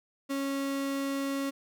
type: tone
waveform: 35% pulse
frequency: 275.4 Hz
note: C#4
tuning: 11 cents flat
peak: -28 dBFS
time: 0.29-1.51 s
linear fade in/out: 20 ms
effects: none